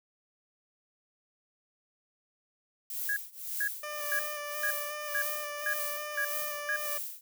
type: noise with tremolo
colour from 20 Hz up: violet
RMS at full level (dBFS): -34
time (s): 2.9-7.21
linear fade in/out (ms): 2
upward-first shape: triangle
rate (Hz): 1.8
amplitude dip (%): 95
type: tone bursts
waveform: sine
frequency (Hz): 1657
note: G#6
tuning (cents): -4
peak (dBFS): -28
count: 8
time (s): 3.09-6.762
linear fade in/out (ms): 2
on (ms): 74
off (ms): 440
type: tone with vibrato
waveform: 15% pulse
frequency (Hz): 593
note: D5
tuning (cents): +17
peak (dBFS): -30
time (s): 3.83-6.98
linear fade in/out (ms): 5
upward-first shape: square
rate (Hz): 2.8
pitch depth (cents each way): 17
effects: none